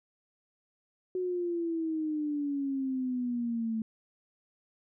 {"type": "exponential sweep", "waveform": "sine", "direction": "down", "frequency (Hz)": [370, 220], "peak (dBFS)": -29, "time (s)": [1.15, 3.82], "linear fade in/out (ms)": 2, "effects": []}